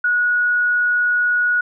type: tone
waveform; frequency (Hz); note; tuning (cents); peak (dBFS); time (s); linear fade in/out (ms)
sine; 1458; F#6; -26; -14; 0.04-1.61; 5
effects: none